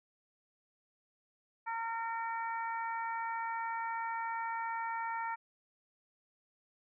harmonic tone, 457.3 Hz, A#4, 33 cents flat, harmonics 2 / 3 / 4 / 5, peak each -36 / -42 / -44 / -48 dBFS, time 1.66-5.36 s, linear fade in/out 20 ms, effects none

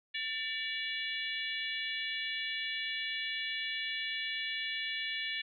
harmonic tone with a mistuned harmonic, 572 Hz, D5, 46 cents flat, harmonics 3 / 4 / 5 / 6 / 7, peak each -39 / -40 / -41 / -40 / -45 dBFS, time 0.14-5.42 s, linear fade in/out 10 ms, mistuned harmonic 3, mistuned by +68 cents, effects none

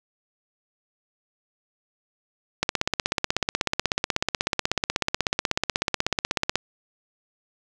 click train, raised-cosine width 0.2 ms, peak -4 dBFS, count 65, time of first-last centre 2.63-6.556 s, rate 16.3 Hz, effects none

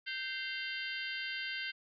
harmonic tone with a mistuned harmonic, 521 Hz, C5, 7 cents flat, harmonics 3 / 4 / 5 / 6 / 7 / 8 / 9, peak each -41 / -42 / -45 / -44 / -51 / -52 / -47 dBFS, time 0.06-1.72 s, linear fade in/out 20 ms, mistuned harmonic 5, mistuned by +90 cents, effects none

